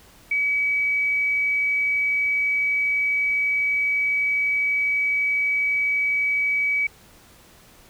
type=tone; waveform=sine; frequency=2278 Hz; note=C#7; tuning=47 cents sharp; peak=-19 dBFS; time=0.31-6.87 s; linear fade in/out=5 ms; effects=pink hiss -51 dBFS RMS until 7.89 s